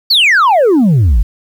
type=exponential sweep; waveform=sine; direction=down; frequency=4655 to 44.52 Hz; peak=-3 dBFS; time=0.1-1.23 s; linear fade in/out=10 ms; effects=tanh soft clip ceiling -5 dBFS + 7-bit